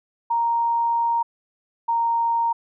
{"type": "tone pair in turn", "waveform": "sine", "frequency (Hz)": [932.3, 928.2], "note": ["A#5", "A#5"], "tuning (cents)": [0, -8], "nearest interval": "unison", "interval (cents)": 8, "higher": "first", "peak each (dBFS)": -18, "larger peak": "neither", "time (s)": [[0.3, 1.23], [1.88, 2.53]], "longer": "first", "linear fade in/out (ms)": 10, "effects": []}